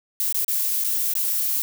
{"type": "noise with dropouts", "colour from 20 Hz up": "violet", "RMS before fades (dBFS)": -23, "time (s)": [0.2, 1.62], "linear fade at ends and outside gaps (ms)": 0, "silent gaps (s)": [[0.325, 0.345], [0.446, 0.481], [0.838, 0.846], [1.137, 1.153]], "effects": []}